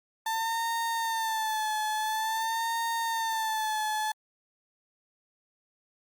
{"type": "tone with vibrato", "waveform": "35% pulse", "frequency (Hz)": 889, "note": "A5", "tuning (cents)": 18, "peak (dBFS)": -26, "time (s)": [0.26, 4.12], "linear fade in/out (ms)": 5, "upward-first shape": "sine", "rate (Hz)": 0.48, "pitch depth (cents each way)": 60, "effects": ["Opus 48 kbps"]}